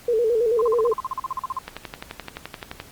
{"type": "tone with vibrato", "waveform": "sine", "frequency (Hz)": 458.9, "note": "A#4", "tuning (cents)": -27, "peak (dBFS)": -17, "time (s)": [0.08, 0.93], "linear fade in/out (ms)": 5, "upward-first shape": "square", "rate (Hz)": 9.2, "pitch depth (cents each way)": 76}
{"type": "tone bursts", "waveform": "sine", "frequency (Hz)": 1046.5, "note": "C6", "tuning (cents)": 0, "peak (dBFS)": -23, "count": 16, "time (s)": [0.59, 1.588], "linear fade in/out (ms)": 2, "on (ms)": 23, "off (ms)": 42}
{"type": "click train", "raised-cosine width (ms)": 0.3, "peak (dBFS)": -15, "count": 14, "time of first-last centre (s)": [1.68, 2.801], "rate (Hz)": 11.6}
{"effects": ["pink hiss -47 dBFS RMS until 2.91 s", "Opus 48 kbps"]}